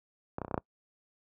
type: clicks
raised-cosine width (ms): 1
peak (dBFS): -20 / -20 / -23 / -28 / -21 / -14 / -16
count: 7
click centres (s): 0.384 / 0.417 / 0.448 / 0.481 / 0.512 / 0.543 / 0.578
effects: noise-tail reverb RT60 0.1 s tail -24 dB re dry + high-pass 60 Hz 12 dB/octave